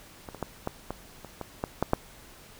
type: clicks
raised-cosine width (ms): 1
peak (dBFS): -24 / -26 / -16 / -15 / -18 / -27 / -20 / -14 / -10 / -7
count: 10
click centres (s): 0.288 / 0.347 / 0.427 / 0.674 / 0.906 / 1.247 / 1.413 / 1.639 / 1.826 / 1.934
effects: pink hiss -51 dBFS RMS until 2.59 s